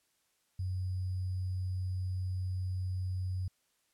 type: tone with sample-and-hold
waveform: sine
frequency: 92.5 Hz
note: F#2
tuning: in tune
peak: -32 dBFS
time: 0.59-3.48 s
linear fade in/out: 5 ms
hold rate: 4900 Hz
effects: white hiss -75 dBFS RMS until 3.93 s + low-pass 12000 Hz 12 dB/octave